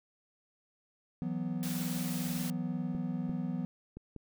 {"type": "chord", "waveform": "triangle", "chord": "E suspended second", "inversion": "none", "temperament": "equal", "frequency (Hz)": [164.81, 185, 246.9], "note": ["E3", "F#3", "B3"], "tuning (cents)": [0, 0, 0], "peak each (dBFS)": -35, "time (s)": [1.22, 3.65], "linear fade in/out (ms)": 0}
{"type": "noise", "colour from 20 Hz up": "white", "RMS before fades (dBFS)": -42, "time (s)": [1.63, 2.5], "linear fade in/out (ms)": 0}
{"type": "clicks", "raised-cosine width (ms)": 3, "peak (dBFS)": -31, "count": 4, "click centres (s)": [2.949, 3.295, 3.97, 4.163]}
{"effects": []}